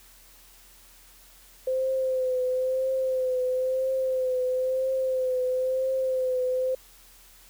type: tone with vibrato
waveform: sine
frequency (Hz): 516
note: C5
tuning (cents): -24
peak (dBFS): -23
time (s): 1.67-6.75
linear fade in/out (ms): 5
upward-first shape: triangle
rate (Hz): 1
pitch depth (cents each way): 38
effects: added 41 Hz sine -57 dBFS peak until 7.49 s + white hiss -54 dBFS RMS until 7.49 s